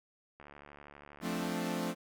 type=click train; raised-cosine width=0.5 ms; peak=-36 dBFS; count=82; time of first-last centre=0.4-1.519 s; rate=72.4 Hz
type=chord; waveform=sawtooth; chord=D minor seventh; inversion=first; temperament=equal; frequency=174.61 / 220 / 261.6 / 293.7 Hz; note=F3 / A3 / C4 / D4; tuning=0 / 0 / 0 / 0 cents; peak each=-34 / -34 / -36 / -37 dBFS; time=1.21-1.95 s; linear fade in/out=50 ms
effects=none